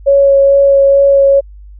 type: tone with vibrato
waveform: sine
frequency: 554.4 Hz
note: C#5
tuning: in tune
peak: -4 dBFS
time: 0.06-1.41 s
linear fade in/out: 20 ms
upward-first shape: sine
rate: 2.3 Hz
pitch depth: 10 cents each way
effects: added 50 Hz sine -31 dBFS peak until 1.79 s

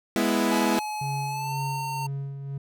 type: chord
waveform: sawtooth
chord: E major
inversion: first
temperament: equal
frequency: 207.7 / 246.9 / 329.6 Hz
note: G#3 / B3 / E4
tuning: 0 / 0 / 0 cents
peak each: -22 dBFS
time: 0.16-0.79 s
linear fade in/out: 0 ms
type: tone with pitch glide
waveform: square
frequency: 850 to 911 Hz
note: G#5 to A#5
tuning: +40 to -40 cents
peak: -30 dBFS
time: 0.51-2.07 s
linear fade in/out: 10 ms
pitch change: +120 cents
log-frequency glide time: 1.27-1.61 s
type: tone with tremolo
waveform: triangle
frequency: 138.59 Hz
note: C#3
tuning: in tune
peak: -26 dBFS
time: 1.01-2.58 s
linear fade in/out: 5 ms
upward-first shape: sine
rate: 2 Hz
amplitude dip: 50%
effects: none

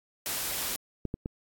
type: noise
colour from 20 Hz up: white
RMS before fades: -32 dBFS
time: 0.26-0.76 s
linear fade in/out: 0 ms
type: clicks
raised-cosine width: 3 ms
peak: -19 dBFS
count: 3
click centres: 1.053 / 1.141 / 1.259 s
effects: AAC 64 kbps

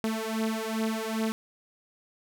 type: beating tone pair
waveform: sawtooth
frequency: 220 / 222.5 Hz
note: A3 / A3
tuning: 0 / +20 cents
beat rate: 2.5 Hz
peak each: -27 / -27 dBFS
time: 0.04-1.32 s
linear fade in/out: 0 ms
effects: none

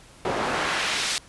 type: noise with band-pass filter sweep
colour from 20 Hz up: pink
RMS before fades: -26 dBFS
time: 0.25-1.18 s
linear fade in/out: 0 ms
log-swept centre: 510 to 5100 Hz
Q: 0.76
effects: pink hiss -50 dBFS RMS until 1.28 s + resampled to 24000 Hz

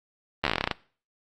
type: slowing click train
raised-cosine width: 0.3 ms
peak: -7 dBFS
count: 13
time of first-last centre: 0.44-0.713 s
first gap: 12 ms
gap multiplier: 1.11
effects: noise-tail reverb RT60 0.4 s tail -20 dB re dry + Opus 32 kbps

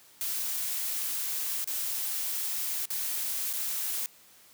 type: noise with dropouts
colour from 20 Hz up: blue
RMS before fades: -32 dBFS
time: 0.21-4.06 s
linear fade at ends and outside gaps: 0 ms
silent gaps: 1.643-1.675 / 2.855-2.904 / 3.529-3.536 s
effects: white hiss -57 dBFS RMS until 4.53 s + high-pass 80 Hz 12 dB/octave

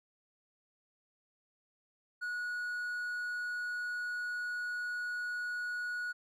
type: tone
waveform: triangle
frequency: 1459 Hz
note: F#6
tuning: 25 cents flat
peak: -33 dBFS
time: 2.21-6.13 s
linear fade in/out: 20 ms
effects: none

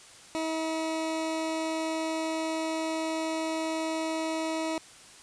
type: tone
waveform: 20% pulse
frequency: 320.5 Hz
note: E4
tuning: 49 cents flat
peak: -24 dBFS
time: 0.35-4.78 s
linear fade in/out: 0 ms
effects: white hiss -51 dBFS RMS until 5.22 s + resampled to 22050 Hz

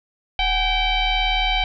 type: tone with frequency modulation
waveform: sine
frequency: 1531 Hz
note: G6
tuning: 41 cents flat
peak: -17 dBFS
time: 0.39-1.64 s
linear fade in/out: 2 ms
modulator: 785 Hz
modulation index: 2.6
effects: none

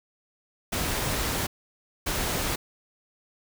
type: noise bursts at uneven times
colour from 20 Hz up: pink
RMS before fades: -28 dBFS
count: 2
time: 0.72-1.47 / 2.06-2.56 s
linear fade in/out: 10 ms
effects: none

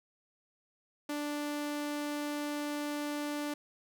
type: tone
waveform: sawtooth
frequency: 293.7 Hz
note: D4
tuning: in tune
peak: -30 dBFS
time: 1.09-3.54 s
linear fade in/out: 5 ms
effects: none

